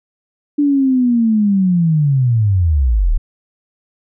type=linear sweep; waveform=sine; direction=down; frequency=294.2 to 31.67 Hz; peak=-10 dBFS; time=0.58-3.18 s; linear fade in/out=10 ms; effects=none